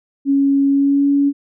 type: tone with pitch glide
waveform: sine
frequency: 277.2 to 282 Hz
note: C#4 to C#4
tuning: 0 to +30 cents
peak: -11 dBFS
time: 0.25-1.33 s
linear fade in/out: 50 ms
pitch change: +30 cents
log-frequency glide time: 0.68-1.09 s
effects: none